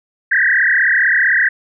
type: tone with frequency modulation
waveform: sine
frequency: 1760 Hz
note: A6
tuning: in tune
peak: -10 dBFS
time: 0.31-1.49 s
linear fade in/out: 10 ms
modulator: 35.6 Hz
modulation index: 5.8
effects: none